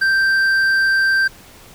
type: tone with hard clipping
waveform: sine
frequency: 1568 Hz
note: G6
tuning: in tune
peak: -14 dBFS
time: 0.01-1.28 s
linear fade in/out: 10 ms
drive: 5 dB
effects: pink hiss -43 dBFS RMS until 1.74 s